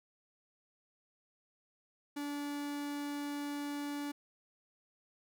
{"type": "tone", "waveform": "45% pulse", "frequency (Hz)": 288.9, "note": "D4", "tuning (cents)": -28, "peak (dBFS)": -37, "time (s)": [2.16, 4.12], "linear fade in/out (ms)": 10, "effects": []}